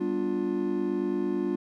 triangle chord, G dominant seventh, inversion none, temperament just, 196 / 245 / 294 / 352.8 Hz, G3 / B3 / D4 / F4, 0 / -14 / +2 / +18 cents, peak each -31 / -32 / -29 / -27 dBFS, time 0-1.56 s, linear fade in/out 10 ms, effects none

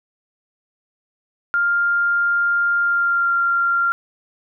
sine tone with pitch glide, 1400 to 1385.5 Hz, F6 to F6, +4 to -14 cents, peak -15 dBFS, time 1.54-3.92 s, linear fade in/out 0 ms, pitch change -18 cents, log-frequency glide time 2.82-3.32 s, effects none

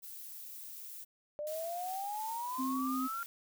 violet noise, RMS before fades -47 dBFS, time 0.02-1.05 s, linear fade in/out 20 ms
sine exponential sweep, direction up, 587.3 to 1396.9 Hz, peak -36 dBFS, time 1.39-3.23 s, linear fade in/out 0 ms
blue noise with tremolo, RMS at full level -46 dBFS, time 1.47-3.26 s, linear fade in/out 0 ms, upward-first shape sine, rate 2.8 Hz, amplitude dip 25%
sine tone, 261.6 Hz, C4, in tune, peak -33 dBFS, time 2.58-3.08 s, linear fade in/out 20 ms
effects none

